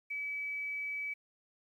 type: tone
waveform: sine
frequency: 2290 Hz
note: D7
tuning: 44 cents flat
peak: -35 dBFS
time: 0.1-1.14 s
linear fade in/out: 10 ms
effects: 11-bit